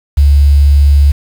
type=tone with quantisation; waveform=sine; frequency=71.3 Hz; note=C#2; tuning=49 cents sharp; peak=-3 dBFS; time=0.17-1.12 s; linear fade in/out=10 ms; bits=5; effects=none